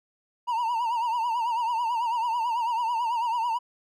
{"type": "tone with vibrato", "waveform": "triangle", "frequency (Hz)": 935, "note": "A#5", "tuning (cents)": 5, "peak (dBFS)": -22, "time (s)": [0.47, 3.59], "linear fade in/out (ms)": 20, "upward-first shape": "triangle", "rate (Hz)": 9.1, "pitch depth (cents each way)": 110, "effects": []}